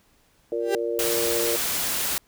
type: chord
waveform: sine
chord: Bb major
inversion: second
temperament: just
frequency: 349.6 / 466.2 / 582.7 Hz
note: F4 / Bb4 / D5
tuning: +2 / 0 / -14 cents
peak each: -29 / -26 / -31 dBFS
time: 0.52-1.56 s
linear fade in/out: 2 ms
type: tone with exponential growth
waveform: 35% pulse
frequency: 393.9 Hz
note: G4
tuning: 8 cents sharp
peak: -17 dBFS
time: 0.6-0.75 s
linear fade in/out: 2 ms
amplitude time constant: 32 ms
type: noise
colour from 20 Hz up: white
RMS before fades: -26 dBFS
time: 0.99-2.18 s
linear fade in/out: 0 ms
effects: pink hiss -62 dBFS RMS until 2.27 s